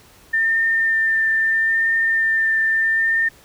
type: tone with vibrato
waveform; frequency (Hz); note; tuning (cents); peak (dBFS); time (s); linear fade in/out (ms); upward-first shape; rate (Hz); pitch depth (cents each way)
sine; 1800; A6; +39; -15; 0.33-3.29; 10; triangle; 0.77; 15
effects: pink hiss -49 dBFS RMS until 3.44 s